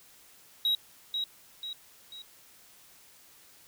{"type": "tone with echo", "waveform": "sine", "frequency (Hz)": 3833, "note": "A#7", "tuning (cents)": 47, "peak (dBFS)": -21, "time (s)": [0.65, 0.75], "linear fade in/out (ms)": 2, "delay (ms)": 490, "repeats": 3, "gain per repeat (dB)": -7, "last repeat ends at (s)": 2.22, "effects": ["tanh soft clip ceiling -23 dBFS", "white hiss -57 dBFS RMS until 3.67 s"]}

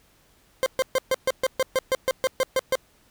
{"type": "tone bursts", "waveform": "40% pulse", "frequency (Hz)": 523.3, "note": "C5", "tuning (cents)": 0, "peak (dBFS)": -18, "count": 14, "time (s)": [0.63, 2.754], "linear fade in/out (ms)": 0, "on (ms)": 31, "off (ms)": 130, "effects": ["pink hiss -60 dBFS RMS until 3.1 s"]}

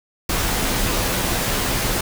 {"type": "noise with comb filter", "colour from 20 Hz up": "pink", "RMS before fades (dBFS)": -21, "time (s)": [0.29, 2.01], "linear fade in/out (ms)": 5, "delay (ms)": 13, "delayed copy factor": -0.5, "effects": []}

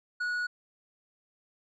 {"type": "tone with tanh clipping", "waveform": "sine", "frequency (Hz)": 1461, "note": "F#6", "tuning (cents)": -22, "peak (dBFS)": -30, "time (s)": [0.2, 0.47], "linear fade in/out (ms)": 10, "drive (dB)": 6, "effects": []}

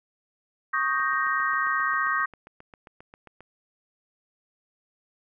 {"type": "chord", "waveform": "sine", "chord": "Eb dominant seventh", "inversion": "third", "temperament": "equal", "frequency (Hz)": [1108.7, 1244.5, 1568, 1864.7], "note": ["Db6", "Eb6", "G6", "Bb6"], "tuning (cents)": [0, 0, 0, 0], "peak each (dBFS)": -28, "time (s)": [0.73, 2.26], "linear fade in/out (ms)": 10}
{"type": "click train", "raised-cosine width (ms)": 0.5, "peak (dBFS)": -31, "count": 19, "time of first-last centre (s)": [1, 3.406], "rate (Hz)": 7.48}
{"effects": []}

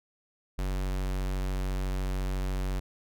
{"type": "tone", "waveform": "square", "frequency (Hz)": 47, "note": "F#1", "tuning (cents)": 28, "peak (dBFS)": -29, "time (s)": [0.58, 2.8], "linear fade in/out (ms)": 10, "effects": []}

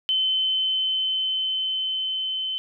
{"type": "tone with level ramp", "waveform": "sine", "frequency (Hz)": 3062, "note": "G7", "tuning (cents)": -41, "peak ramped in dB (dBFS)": [-19, -25], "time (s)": [0.09, 2.58], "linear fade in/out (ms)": 0, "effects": []}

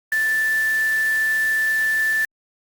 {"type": "tone in noise", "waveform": "sine", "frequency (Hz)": 1760, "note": "A6", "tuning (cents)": 0, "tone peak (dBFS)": -17, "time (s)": [0.12, 2.25], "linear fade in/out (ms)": 2, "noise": "white", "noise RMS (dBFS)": -35, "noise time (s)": [0.12, 2.25], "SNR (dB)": 15, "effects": ["Opus 48 kbps"]}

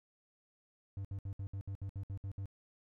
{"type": "tone bursts", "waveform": "triangle", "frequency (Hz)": 98.1, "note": "G2", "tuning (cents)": 2, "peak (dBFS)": -36, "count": 11, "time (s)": [0.97, 2.457], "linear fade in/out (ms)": 0, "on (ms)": 77, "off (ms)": 64, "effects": []}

